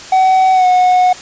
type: tone with pitch glide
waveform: triangle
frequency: 754 to 730.8 Hz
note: F#5 to F#5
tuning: +32 to -22 cents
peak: -5 dBFS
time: 0.12-1.13 s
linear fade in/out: 5 ms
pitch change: -54 cents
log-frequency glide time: 0.53-0.66 s
effects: white hiss -31 dBFS RMS until 1.21 s + resampled to 16000 Hz